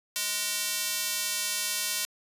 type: tone with high-pass filter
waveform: square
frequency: 207.7 Hz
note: G#3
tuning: in tune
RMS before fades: -30 dBFS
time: 0.16-2.05 s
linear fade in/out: 0 ms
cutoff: 3600 Hz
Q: 0.51
effects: resampled to 32000 Hz